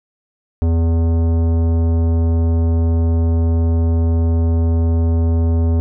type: tone with tanh clipping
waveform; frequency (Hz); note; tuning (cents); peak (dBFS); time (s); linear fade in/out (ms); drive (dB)
sine; 82.8; E2; +8; -14; 0.62-5.8; 0; 15
effects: none